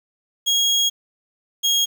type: tone pair in turn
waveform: 30% pulse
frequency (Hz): 3291 / 3272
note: G#7 / G#7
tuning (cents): -16 / -26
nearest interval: unison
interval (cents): 10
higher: first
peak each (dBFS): -13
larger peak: neither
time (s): 0.46-0.9 / 1.63-1.86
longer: first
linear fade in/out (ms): 20
effects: 8-bit